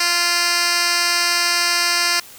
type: tone with band-pass filter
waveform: 10% pulse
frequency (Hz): 347.2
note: F4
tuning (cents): -10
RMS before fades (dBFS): -18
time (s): 0-2.2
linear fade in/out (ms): 5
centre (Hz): 4800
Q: 1.1
effects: white hiss -41 dBFS RMS until 2.38 s